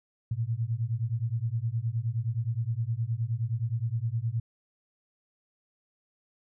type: beating tone pair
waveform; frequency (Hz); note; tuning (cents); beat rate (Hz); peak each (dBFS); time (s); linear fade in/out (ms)
sine; 110.4 / 120; A2 / B2; +6 / -49; 9.6; -30; 0.31-4.4; 5
effects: none